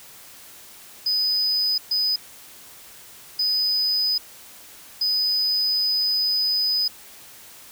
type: tone bursts at uneven times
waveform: triangle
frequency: 4998 Hz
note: D#8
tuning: 7 cents sharp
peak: -18 dBFS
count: 4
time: 1.06-1.78 / 1.91-2.16 / 3.39-4.18 / 5.01-6.88 s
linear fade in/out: 5 ms
effects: white hiss -45 dBFS RMS until 7.71 s